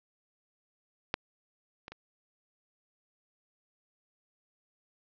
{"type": "clicks", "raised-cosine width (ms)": 0.3, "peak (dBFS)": [-12, -27, -28], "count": 3, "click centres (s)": [1.141, 1.881, 1.92], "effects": ["resampled to 16000 Hz", "9-bit"]}